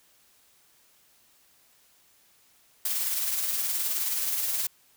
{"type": "noise with tremolo", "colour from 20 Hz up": "blue", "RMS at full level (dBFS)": -27, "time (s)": [2.85, 4.67], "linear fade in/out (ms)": 5, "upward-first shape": "sine", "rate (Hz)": 19, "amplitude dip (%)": 35, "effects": ["white hiss -62 dBFS RMS until 4.96 s"]}